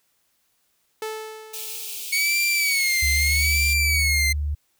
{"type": "tone with exponential decay", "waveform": "sawtooth", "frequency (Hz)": 436.6, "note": "A4", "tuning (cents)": -13, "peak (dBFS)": -23, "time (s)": [1.02, 2.31], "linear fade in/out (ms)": 2, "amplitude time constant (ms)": 280}
{"type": "high-pass noise", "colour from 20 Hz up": "white", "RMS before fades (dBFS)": -33, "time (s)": [1.53, 3.74], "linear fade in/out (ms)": 10, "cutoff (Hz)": 2300, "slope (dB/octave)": 96}
{"type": "tone with vibrato", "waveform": "sawtooth", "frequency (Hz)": 2217, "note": "C#7", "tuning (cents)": 0, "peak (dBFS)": -16, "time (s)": [2.12, 4.33], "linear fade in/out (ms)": 10, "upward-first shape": "sine", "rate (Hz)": 0.79, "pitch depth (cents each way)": 110}
{"type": "tone", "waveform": "sine", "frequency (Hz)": 73.42, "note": "D2", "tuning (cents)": 0, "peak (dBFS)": -22, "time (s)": [3.02, 4.55], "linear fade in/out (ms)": 10}
{"effects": ["white hiss -68 dBFS RMS until 4.79 s"]}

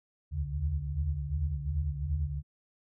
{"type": "tone cluster", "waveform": "sine", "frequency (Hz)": [68, 76.8, 79.5, 143.2], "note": ["C#2", "D#2", "D#2", "D3"], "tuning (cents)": [-33, -22, 38, -43], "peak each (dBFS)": [-36, -33, -35, -36], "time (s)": [0.31, 2.43], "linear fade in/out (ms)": 50, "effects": []}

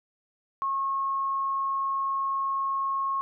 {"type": "tone", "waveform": "sine", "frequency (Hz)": 1088, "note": "C#6", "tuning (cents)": -33, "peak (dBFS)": -25, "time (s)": [0.62, 3.21], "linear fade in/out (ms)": 0, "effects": []}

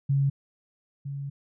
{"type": "tone pair in turn", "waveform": "sine", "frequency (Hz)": [138.59, 139.88], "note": ["C#3", "C#3"], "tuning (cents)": [0, 16], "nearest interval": "unison", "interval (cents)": 16, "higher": "second", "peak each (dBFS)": [-20, -31], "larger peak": "first", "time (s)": [[0.09, 0.3], [1.05, 1.3]], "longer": "second", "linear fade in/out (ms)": 10, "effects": []}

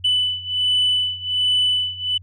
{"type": "beating tone pair", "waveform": "sine", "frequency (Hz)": [2990, 2991.3], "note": ["F#7", "F#7"], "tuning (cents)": [17, 18], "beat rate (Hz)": 1.3, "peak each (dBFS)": [-18, -20], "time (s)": [0.04, 2.18], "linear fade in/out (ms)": 10, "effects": ["tanh soft clip ceiling -12 dBFS", "added 91 Hz sine -40 dBFS peak until 2.22 s"]}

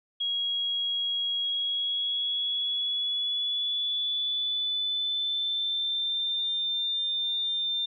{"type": "tone with pitch glide", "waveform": "sine", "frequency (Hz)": [3300, 3599], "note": ["G#7", "A7"], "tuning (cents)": [-12, 38], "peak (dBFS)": -26, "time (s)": [0.2, 7.86], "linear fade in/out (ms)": 10, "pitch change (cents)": 150, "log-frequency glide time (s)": [1.41, 6.45], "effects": []}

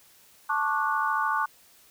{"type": "chord", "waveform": "sine", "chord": "D major seventh", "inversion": "second", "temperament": "just", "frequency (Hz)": [881, 1101.2, 1174.7, 1468.3], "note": ["A5", "C#6", "D6", "F#6"], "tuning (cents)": [2, -12, 0, -14], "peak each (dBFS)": -29, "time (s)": [0.49, 1.46], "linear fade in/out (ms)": 10, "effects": ["white hiss -57 dBFS RMS until 1.9 s"]}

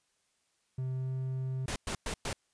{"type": "tone with pitch glide", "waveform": "triangle", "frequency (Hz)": [129.8, 130.78], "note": ["C3", "C3"], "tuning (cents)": [-13, 0], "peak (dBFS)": -30, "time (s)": [0.78, 1.66], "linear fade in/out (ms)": 5, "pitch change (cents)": 13, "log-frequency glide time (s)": [0.92, 1.13]}
{"type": "noise bursts", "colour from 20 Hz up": "pink", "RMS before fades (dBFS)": -35, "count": 4, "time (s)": [1.68, 2.33], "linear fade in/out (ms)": 2, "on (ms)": 80, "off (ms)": 110}
{"effects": ["white hiss -75 dBFS RMS until 2.53 s", "resampled to 22050 Hz"]}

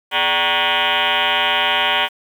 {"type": "tone with frequency modulation", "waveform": "sine", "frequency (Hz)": 1975.5, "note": "B6", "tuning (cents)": 0, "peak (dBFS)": -14, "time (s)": [0.11, 2.09], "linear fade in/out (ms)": 50, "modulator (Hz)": 173, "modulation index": 7.7, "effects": ["7-bit"]}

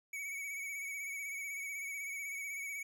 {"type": "tone with vibrato", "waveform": "square", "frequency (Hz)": 2251, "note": "C#7", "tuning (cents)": 26, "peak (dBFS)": -40, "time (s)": [0.13, 2.83], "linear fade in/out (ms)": 5, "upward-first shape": "sine", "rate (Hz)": 16, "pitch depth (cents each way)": 43, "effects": []}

